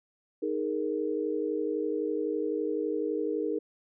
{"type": "chord", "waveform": "sine", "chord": "D# suspended fourth", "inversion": "none", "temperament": "just", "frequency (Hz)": [311.1, 414.8, 466.7], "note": ["D#4", "G#4", "A#4"], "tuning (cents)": [0, -2, 2], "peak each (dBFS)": -32, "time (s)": [0.42, 3.59], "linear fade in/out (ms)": 10, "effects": []}